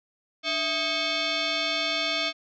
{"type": "tone with frequency modulation", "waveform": "sine", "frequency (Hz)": 659.3, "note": "E5", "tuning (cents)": 0, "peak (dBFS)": -24, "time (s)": [0.43, 2.33], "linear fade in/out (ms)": 50, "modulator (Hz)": 955, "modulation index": 4.3, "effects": []}